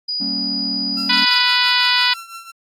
sine tone, 4917 Hz, D#8, 21 cents flat, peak -20 dBFS, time 0.08-1.42 s, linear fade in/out 10 ms
triangle chord, G diminished, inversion none, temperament equal, 196 / 233.1 / 277.2 Hz, G3 / Bb3 / Db4, 0 / 0 / 0 cents, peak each -27 / -27 / -26 dBFS, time 0.2-1.25 s, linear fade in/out 10 ms
sawtooth tone with tremolo, 1354 Hz, E6, 46 cents sharp, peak -26 dBFS, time 0.96-2.52 s, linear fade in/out 20 ms, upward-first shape triangle, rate 5.9 Hz, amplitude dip 75%
harmonic tone, 493.9 Hz, B4, in tune, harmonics 2 / 3 / 4 / 5 / 6 / 7 / 8 / 9 / 10, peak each -22 / -22 / -22 / -22 / -22 / -22 / -22 / -22 / -22 dBFS, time 1.09-2.14 s, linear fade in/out 10 ms
effects AAC 64 kbps

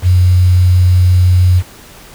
sine tone with quantisation, 90.6 Hz, F#2, 36 cents flat, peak -5 dBFS, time 0.02-1.63 s, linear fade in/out 50 ms, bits 5, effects pink hiss -37 dBFS RMS until 2.14 s

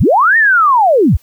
sine linear two-way sweep, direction up then down, 38.45 to 1864.7 to 38.45 Hz, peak -6 dBFS, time 0-1.17 s, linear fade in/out 10 ms, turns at 0.37 s, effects white hiss -51 dBFS RMS until 1.22 s

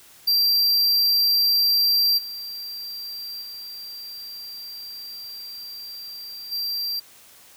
square tone with level steps, 4718 Hz, D8, 7 cents sharp, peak -17 / -32 / -35 / -25 dBFS, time 0.27-7 s, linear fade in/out 10 ms, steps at 2.17 / 3.41 / 6.51 s, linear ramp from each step 20 ms, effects white hiss -50 dBFS RMS until 7.56 s

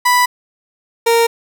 30% pulse tone pair in turn, 987.8 / 463.6 Hz, B5 / A#4, 0 / -10 cents, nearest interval octave + minor second, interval 1310 cents, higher first, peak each -7 dBFS, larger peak neither, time 0.05-0.26 / 1.06-1.27 s, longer neither, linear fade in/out 10 ms, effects none

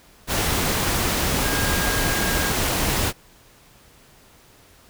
sine tone in noise, 1622 Hz, G#6, 41 cents flat, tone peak -28 dBFS, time 1.41-2.53 s, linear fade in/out 50 ms, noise pink, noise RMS -22 dBFS, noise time 0.27-3.13 s, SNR -9 dB, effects pink hiss -52 dBFS RMS until 4.89 s

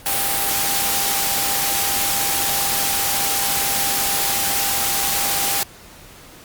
sine tone in noise, 795 Hz, G5, 24 cents sharp, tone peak -28 dBFS, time 0.06-5.63 s, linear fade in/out 0 ms, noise white, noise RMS -20 dBFS, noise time 0.06-5.63 s, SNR -11 dB, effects pink hiss -43 dBFS RMS until 6.44 s + Opus 48 kbps

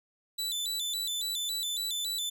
sawtooth tone with vibrato, 3729 Hz, A#7, in tune, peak -28 dBFS, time 0.38-2.3 s, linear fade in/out 10 ms, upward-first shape square, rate 3.6 Hz, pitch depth 100 cents each way, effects none

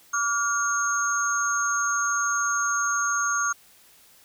sine tone cluster, 1152 / 1419 / 6480 Hz, D6 / F6 / G#8, -34 / +27 / -43 cents, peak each -26 / -26 / -27 dBFS, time 0.13-3.53 s, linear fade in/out 10 ms, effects white hiss -55 dBFS RMS until 4.24 s

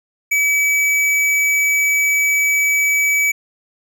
square tone, 2288 Hz, D7, 46 cents flat, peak -14 dBFS, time 0.31-3.32 s, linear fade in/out 10 ms, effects none

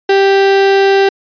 35% pulse tone, 392 Hz, G4, in tune, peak -5 dBFS, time 0.09-1.09 s, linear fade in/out 5 ms, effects resampled to 11025 Hz

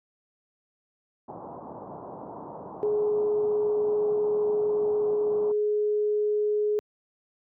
white low-pass noise, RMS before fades -40 dBFS, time 1.28-5.52 s, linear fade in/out 5 ms, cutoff 1000 Hz, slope 48 dB/octave
sine tone, 420 Hz, G#4, 19 cents sharp, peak -22 dBFS, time 2.83-6.79 s, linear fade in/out 0 ms
effects high-pass 150 Hz 12 dB/octave

